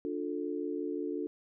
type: chord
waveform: sine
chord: D minor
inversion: none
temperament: equal with one note detuned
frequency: 293.7 / 354.1 / 440 Hz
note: D4 / F4 / A4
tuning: 0 / +24 / 0 cents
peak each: -36 / -37 / -38 dBFS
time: 0.05-1.27 s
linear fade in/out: 0 ms
effects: none